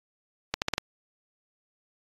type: accelerating click train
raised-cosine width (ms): 0.2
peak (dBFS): -8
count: 5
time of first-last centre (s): 0.54-0.78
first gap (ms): 79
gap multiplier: 0.82
effects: AAC 32 kbps